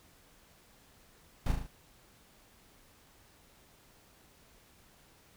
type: noise with echo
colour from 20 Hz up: brown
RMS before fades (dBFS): -30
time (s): 1.46-1.52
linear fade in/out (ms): 2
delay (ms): 37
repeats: 4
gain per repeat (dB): -4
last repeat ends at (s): 1.668
effects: pink hiss -62 dBFS RMS until 5.36 s